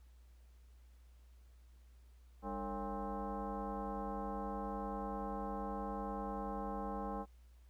sine tone with frequency modulation, 301.6 Hz, D4, 46 cents sharp, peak -38 dBFS, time 2.42-7.26 s, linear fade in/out 50 ms, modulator 252 Hz, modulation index 3.1, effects added 60 Hz sine -58 dBFS peak until 7.69 s + pink hiss -75 dBFS RMS until 7.69 s

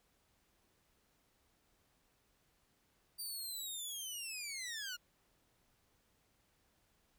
15% pulse linear sweep, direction down, 4699 to 1396.9 Hz, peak -35 dBFS, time 3.18-4.97 s, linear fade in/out 20 ms, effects pink hiss -75 dBFS RMS until 7.18 s

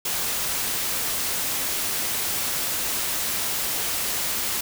white noise, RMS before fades -26 dBFS, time 0.05-4.61 s, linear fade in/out 5 ms, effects none

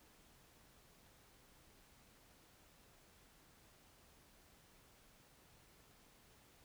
silence, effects pink hiss -67 dBFS RMS until 6.64 s

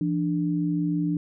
sine tone pair together, 169.16 / 295.3 Hz, E3 / D4, +45 / +10 cents, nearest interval minor seventh, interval 965 cents, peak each -25 dBFS, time 0.01-1.17 s, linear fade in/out 2 ms, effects none

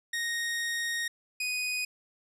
sawtooth tone pair in turn, 1864.7 / 2489 Hz, A#6 / D#7, 0 / 0 cents, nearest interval perfect fourth, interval 500 cents, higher second, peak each -26 dBFS, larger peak neither, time 0.13-1.08 / 1.4-1.85 s, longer first, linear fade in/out 5 ms, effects low-pass 12000 Hz 12 dB/octave

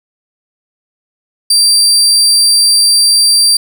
30% pulse tone, 4699 Hz, D8, in tune, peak -3 dBFS, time 1.5-3.57 s, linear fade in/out 5 ms, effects none

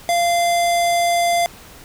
square tone with low-pass filter, 691 Hz, F5, 19 cents flat, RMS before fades -17 dBFS, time 0.09-1.46 s, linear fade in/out 0 ms, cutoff 11000 Hz, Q 1.2, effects pink hiss -42 dBFS RMS until 1.84 s

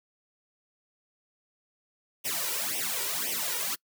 white noise with flanger, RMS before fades -31 dBFS, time 2.24-3.76 s, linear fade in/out 20 ms, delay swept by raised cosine 0.34 to 2.14 ms, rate 1.9 Hz, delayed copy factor +0.95, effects noise-tail reverb RT60 0.1 s tail -26 dB re dry + high-pass 200 Hz 12 dB/octave

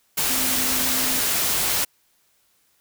sine tone in noise, 257.6 Hz, C4, 27 cents flat, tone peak -32 dBFS, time 0.29-1.21 s, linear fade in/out 10 ms, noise white, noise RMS -22 dBFS, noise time 0.17-1.85 s, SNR -13 dB, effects white hiss -64 dBFS RMS until 2.8 s

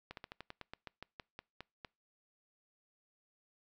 slowing click train, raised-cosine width 0.3 ms, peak -29 dBFS, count 14, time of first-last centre 0.11-1.848 s, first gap 62 ms, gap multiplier 1.12, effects noise-tail reverb RT60 0.3 s tail -26 dB re dry

